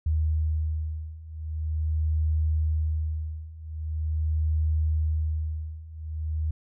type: beating tone pair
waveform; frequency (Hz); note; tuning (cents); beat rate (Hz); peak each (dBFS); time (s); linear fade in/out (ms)
sine; 77.8 / 78.23; D#2 / D#2; 0 / +10; 0.43; -28 / -26; 0.06-6.51; 5
effects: none